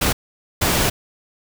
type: noise bursts at uneven times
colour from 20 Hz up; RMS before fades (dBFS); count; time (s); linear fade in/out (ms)
pink; -18; 2; 0.01-0.13 / 0.61-0.9; 10
effects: none